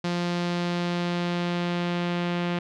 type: tone with low-pass filter sweep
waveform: sawtooth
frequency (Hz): 174.6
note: F3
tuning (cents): 0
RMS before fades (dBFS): -27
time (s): 0.04-2.59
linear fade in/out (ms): 5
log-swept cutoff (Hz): 4700 to 3100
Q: 1.5
effects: none